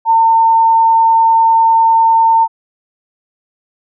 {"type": "tone", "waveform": "sine", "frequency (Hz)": 905, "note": "A5", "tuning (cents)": 48, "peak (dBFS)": -6, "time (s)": [0.05, 2.48], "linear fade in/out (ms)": 50, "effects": []}